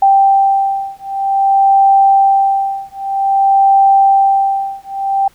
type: beating tone pair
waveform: sine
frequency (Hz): 784 / 784.52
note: G5 / G5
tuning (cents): 0 / +1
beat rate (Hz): 0.52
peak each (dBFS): -11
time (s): 0.02-5.28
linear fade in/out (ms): 5
effects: pink hiss -50 dBFS RMS until 5.34 s